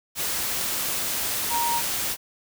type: tone in noise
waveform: sine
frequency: 939 Hz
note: A#5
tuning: 12 cents sharp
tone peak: -23 dBFS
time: 1.49-1.82 s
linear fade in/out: 50 ms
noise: white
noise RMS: -27 dBFS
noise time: 0.15-2.17 s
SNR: +1 dB
effects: none